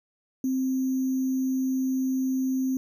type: tone with sample-and-hold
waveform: sine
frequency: 261.9 Hz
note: C4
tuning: 2 cents sharp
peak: -23 dBFS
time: 0.44-2.77 s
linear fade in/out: 2 ms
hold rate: 6300 Hz
effects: none